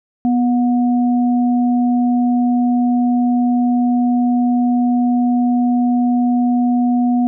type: tone pair together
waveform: sine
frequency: 245 / 724 Hz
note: B3 / F#5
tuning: -14 / -38 cents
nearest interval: octave + perfect fifth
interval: 1876 cents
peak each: -12 / -23 dBFS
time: 0.25-7.27 s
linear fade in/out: 0 ms
effects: none